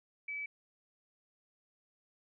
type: tone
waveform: sine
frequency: 2296 Hz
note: D7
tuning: 40 cents flat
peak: -37 dBFS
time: 0.28-0.46 s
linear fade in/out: 5 ms
effects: none